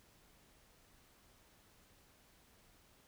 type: silence
effects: pink hiss -67 dBFS RMS until 3.07 s